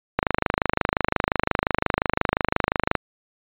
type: click train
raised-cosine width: 0.5 ms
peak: -3 dBFS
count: 72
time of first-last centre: 0.19-2.953 s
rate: 25.7 Hz
effects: resampled to 8000 Hz